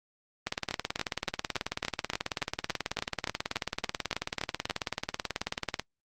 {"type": "two click trains", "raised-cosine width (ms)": 0.2, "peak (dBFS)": [-12, -12], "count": [99, 15], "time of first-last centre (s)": [[0.47, 5.796], [0.71, 4.699]], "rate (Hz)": [18.4, 3.51], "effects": ["noise-tail reverb RT60 0.1 s tail -24 dB re dry", "Opus 24 kbps"]}